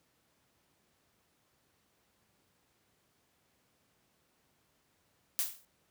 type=noise with exponential decay; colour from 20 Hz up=blue; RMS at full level=-28 dBFS; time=5.39-5.65 s; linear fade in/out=0 ms; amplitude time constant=55 ms; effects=pink hiss -73 dBFS RMS until 5.9 s + high-pass 80 Hz 12 dB/octave